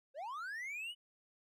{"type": "linear sweep", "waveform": "triangle", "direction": "up", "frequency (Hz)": [504, 3005], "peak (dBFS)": -39, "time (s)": [0.14, 0.95], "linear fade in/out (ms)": 50, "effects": []}